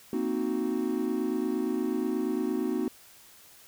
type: chord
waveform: triangle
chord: C half-diminished seventh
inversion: third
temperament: equal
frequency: 233.1 / 261.6 / 311.1 / 370 Hz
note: Bb3 / C4 / Eb4 / Gb4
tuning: 0 / 0 / 0 / 0 cents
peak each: -31 / -30 / -30 / -30 dBFS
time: 0.13-2.88 s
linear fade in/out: 2 ms
effects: white hiss -54 dBFS RMS until 3.67 s